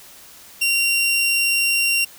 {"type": "tone", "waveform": "sawtooth", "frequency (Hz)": 2759, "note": "F7", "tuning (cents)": -22, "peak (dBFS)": -13, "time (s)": [0.61, 2.05], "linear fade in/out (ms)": 10, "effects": ["white hiss -44 dBFS RMS until 2.18 s"]}